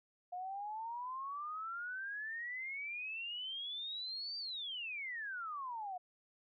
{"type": "exponential two-way sweep", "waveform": "sine", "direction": "up then down", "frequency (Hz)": [710, 4699, 710], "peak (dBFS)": -40, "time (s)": [0.32, 5.98], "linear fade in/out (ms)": 10, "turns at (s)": 4.38, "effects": []}